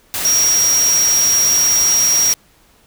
sine tone in noise, 5660 Hz, F8, 22 cents sharp, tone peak -11 dBFS, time 0.25-2.33 s, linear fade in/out 0 ms, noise white, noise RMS -21 dBFS, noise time 0.14-2.34 s, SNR +7 dB, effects pink hiss -52 dBFS RMS until 2.86 s

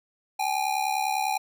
square ring-modulated tone, 810 Hz, G#5, 43 cents flat, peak -22 dBFS, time 0.39-1.38 s, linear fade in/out 10 ms, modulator 35 Hz, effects none

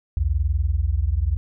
sine tone pair together, 61.74 / 82.41 Hz, B1 / E2, 0 / 0 cents, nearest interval perfect fourth, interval 500 cents, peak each -21 dBFS, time 0.17-1.37 s, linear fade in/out 0 ms, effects none

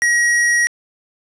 square tone, 1901 Hz, A#6, 33 cents sharp, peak -13 dBFS, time 0.02-0.67 s, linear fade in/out 0 ms, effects resampled to 22050 Hz + 7-bit

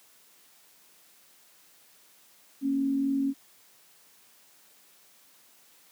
sine tone pair together, 230.9 / 274.6 Hz, A#3 / C#4, -16 / -16 cents, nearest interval minor third, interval 300 cents, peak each -34 / -24 dBFS, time 2.61-3.34 s, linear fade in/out 50 ms, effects white hiss -59 dBFS RMS until 5.91 s + high-pass 150 Hz 12 dB/octave

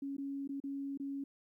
sine tone with dropouts, 277.2 Hz, C#4, in tune, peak -37 dBFS, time 0.02-1.24 s, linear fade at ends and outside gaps 5 ms, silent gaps 0.168-0.181 / 0.476-0.491 / 0.602-0.638 / 0.975-0.998 s, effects 13-bit

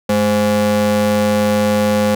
square ring-modulated tone, 154.7 Hz, D#3, 10 cents flat, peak -10 dBFS, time 0.09-2.15 s, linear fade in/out 5 ms, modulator 366 Hz, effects none

